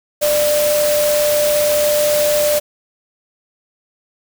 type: tone in noise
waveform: sine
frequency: 594 Hz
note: D5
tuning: 20 cents sharp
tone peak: -13 dBFS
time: 0.21-2.6 s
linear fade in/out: 20 ms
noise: white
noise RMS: -21 dBFS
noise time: 0.21-2.6 s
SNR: +5 dB
effects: none